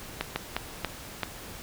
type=slowing click train; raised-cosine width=0.3 ms; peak=-11 dBFS; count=5; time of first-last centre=0.21-1.233 s; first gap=150 ms; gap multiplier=1.37; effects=pink hiss -43 dBFS RMS until 1.62 s